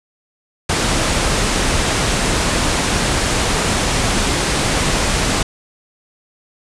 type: low-pass noise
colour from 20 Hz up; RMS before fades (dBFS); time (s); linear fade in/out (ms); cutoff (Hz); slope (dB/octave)
pink; -17; 0.69-5.43; 5; 9800; 48
effects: none